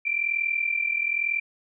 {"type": "tone pair together", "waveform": "sine", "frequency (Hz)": [2344, 2385], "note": ["D7", "D7"], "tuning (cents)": [-4, 26], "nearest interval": "unison", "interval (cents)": 30, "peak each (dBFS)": [-25, -27], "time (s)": [0.05, 1.4], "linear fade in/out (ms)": 10, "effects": []}